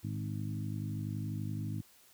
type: harmonic tone with a mistuned harmonic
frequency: 51.9 Hz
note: G#1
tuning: in tune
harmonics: 2 / 3 / 4 / 5 / 6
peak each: -37 / -41 / -43 / -45 / -47 dBFS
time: 0.03-1.82 s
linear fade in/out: 20 ms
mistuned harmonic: 2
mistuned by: +46 cents
effects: white hiss -62 dBFS RMS until 2.13 s